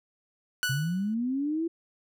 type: tone with exponential decay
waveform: sawtooth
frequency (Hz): 1480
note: F#6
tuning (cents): 0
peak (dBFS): -20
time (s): 0.63-1.14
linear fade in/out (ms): 0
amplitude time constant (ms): 110
type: linear sweep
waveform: sine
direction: up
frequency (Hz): 126.6 to 339.2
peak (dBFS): -26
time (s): 0.69-1.68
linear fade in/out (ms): 10
effects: none